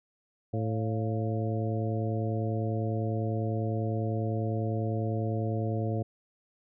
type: harmonic tone with a mistuned harmonic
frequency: 110 Hz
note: A2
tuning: in tune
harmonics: 1 / 2 / 3 / 4 / 5 / 6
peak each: -29 / -36 / -37 / -38 / -38 / -40 dBFS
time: 0.53-6.03 s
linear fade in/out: 10 ms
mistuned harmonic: 6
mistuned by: +89 cents
effects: none